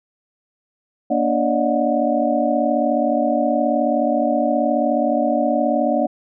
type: tone cluster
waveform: sine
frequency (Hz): 237 / 291.5 / 574 / 613 / 728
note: A#3 / D4 / D5 / D#5 / F#5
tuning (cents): +29 / -13 / -40 / -26 / -28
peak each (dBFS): -22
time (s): 1.1-6.07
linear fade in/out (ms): 10
effects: none